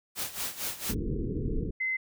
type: noise with tremolo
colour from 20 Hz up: white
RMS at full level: -32 dBFS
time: 0.15-0.95 s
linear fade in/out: 50 ms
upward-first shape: sine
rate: 4.4 Hz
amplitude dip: 80%
type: low-pass noise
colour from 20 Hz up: pink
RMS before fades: -31 dBFS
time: 0.89-1.71 s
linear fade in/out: 5 ms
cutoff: 470 Hz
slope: 96 dB/octave
type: tone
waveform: sine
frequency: 2056 Hz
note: C7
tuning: 31 cents flat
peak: -27 dBFS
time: 1.8-1.97 s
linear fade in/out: 10 ms
effects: none